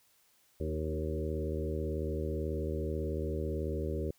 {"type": "harmonic tone with a mistuned harmonic", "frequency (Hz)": 78.2, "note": "D#2", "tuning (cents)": 9, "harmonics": [1, 2, 3, 4, 5, 6, 7], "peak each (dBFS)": [-35, -41, -43, -42, -39, -41, -43], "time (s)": [0.6, 4.11], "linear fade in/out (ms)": 5, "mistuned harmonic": 5, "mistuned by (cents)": -19, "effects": ["white hiss -68 dBFS RMS until 4.18 s"]}